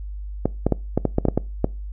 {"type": "clicks", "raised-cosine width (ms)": 2, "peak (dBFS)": -4, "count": 10, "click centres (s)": [0.456, 0.666, 0.723, 0.976, 1.053, 1.184, 1.253, 1.285, 1.376, 1.644], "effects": ["noise-tail reverb RT60 0.3 s tail -23 dB re dry", "added 50 Hz sine -29 dBFS peak until 1.92 s"]}